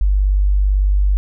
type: tone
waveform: sine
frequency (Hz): 49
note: G1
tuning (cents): 0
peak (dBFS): -11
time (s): 0.01-1.17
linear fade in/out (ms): 0
effects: none